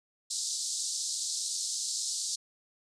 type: band-pass noise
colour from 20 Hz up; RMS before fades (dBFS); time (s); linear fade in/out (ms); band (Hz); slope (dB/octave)
white; -34; 0.3-2.36; 10; 4000 to 8600; 48
effects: none